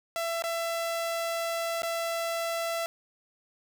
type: tone with dropouts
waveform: sawtooth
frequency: 669 Hz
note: E5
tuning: 25 cents sharp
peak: -25 dBFS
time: 0.16-2.86 s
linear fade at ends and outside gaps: 0 ms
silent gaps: 0.422-0.439 / 1.82-1.832 s
effects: none